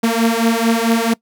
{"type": "beating tone pair", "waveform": "sawtooth", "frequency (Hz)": [226.7, 231.2], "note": ["A#3", "A#3"], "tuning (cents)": [-48, -14], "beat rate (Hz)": 4.5, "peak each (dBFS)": [-12, -12], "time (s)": [0.03, 1.14], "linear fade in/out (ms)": 10, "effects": ["noise-tail reverb RT60 0.1 s tail -22 dB re dry"]}